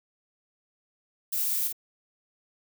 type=noise with echo; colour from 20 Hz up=violet; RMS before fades=-29 dBFS; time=1.32-1.68 s; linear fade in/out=10 ms; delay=48 ms; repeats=1; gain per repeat=-4 dB; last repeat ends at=1.728 s; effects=none